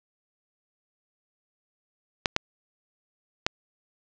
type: clicks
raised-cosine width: 0.2 ms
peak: -4 dBFS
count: 3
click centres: 2.258 / 2.364 / 3.465 s
effects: low-pass 6000 Hz 12 dB/octave